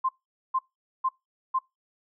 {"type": "tone bursts", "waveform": "sine", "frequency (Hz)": 1047, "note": "C6", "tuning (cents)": 1, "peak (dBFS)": -22, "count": 4, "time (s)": [0.04, 1.59], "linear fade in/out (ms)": 10, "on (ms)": 50, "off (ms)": 450, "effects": ["noise-tail reverb RT60 0.2 s tail -22 dB re dry"]}